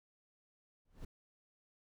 brown noise with exponential growth, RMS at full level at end -42 dBFS, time 0.85-1.05 s, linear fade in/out 5 ms, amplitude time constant 43 ms, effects none

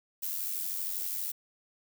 violet noise with amplitude modulation, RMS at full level -32 dBFS, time 0.22-1.32 s, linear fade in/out 10 ms, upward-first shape sine, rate 92.6 Hz, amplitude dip 55%, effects none

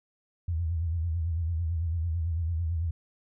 sine tone with vibrato, 83 Hz, E2, 12 cents sharp, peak -26 dBFS, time 0.48-2.91 s, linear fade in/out 5 ms, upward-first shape sine, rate 9 Hz, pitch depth 95 cents each way, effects none

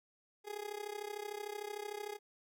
30% pulse tone with amplitude modulation, 415.3 Hz, G#4, in tune, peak -35 dBFS, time 0.44-2.19 s, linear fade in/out 50 ms, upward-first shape sine, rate 33.3 Hz, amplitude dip 85%, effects none

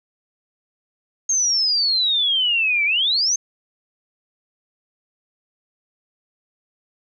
sine exponential two-way sweep, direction down then up, 6500 to 2268 to 6410 Hz, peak -16 dBFS, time 1.29-3.36 s, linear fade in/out 5 ms, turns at 2.85 s, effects none

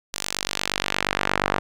sawtooth tone with band-pass filter sweep, 48.52 Hz, G1, 17 cents flat, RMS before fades -26 dBFS, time 0.13-1.59 s, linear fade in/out 10 ms, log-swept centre 7000 to 1200 Hz, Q 0.92, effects none

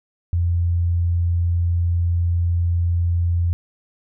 sine tone with vibrato, 86.2 Hz, F2, 22 cents flat, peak -16 dBFS, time 0.33-3.53 s, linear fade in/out 0 ms, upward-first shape triangle, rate 20 Hz, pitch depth 23 cents each way, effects none

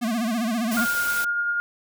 square tone with vibrato, 228.5 Hz, A#3, 34 cents flat, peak -23 dBFS, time 0.01-0.86 s, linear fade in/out 20 ms, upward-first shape sine, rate 15 Hz, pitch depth 120 cents each way
white noise, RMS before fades -31 dBFS, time 0.71-1.25 s, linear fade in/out 10 ms
sine tone with tremolo, 1418 Hz, F6, 26 cents sharp, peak -20 dBFS, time 0.77-1.6 s, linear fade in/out 0 ms, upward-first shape triangle, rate 10 Hz, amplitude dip 35%
effects none

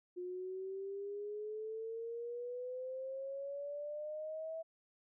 sine exponential sweep, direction up, 356.4 to 654 Hz, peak -40 dBFS, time 0.16-4.63 s, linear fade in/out 20 ms, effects none

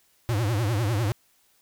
square tone with vibrato, 109.5 Hz, A2, 8 cents flat, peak -23 dBFS, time 0.29-1.12 s, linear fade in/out 0 ms, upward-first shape triangle, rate 10 Hz, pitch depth 240 cents each way, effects white hiss -64 dBFS RMS until 1.61 s

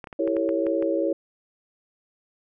clicks, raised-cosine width 0.5 ms, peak -23 dBFS, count 8, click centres 0.042 / 0.072 / 0.128 / 0.276 / 0.367 / 0.491 / 0.667 / 0.825 s
sine chord, E diminished seventh, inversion none, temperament equal with one note detuned, 329.6 / 392 / 454.7 / 554.4 Hz, E4 / G4 / Bb4 / Db5, 0 / 0 / -43 / 0 cents, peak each -25 / -30 / -29 / -25 dBFS, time 0.19-1.13 s, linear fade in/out 5 ms
effects none

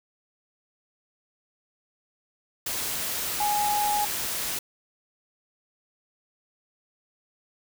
sine tone in noise, 830.6 Hz, G#5, in tune, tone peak -23 dBFS, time 3.4-4.05 s, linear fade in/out 5 ms, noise white, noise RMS -30 dBFS, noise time 2.66-4.59 s, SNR +4 dB, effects none

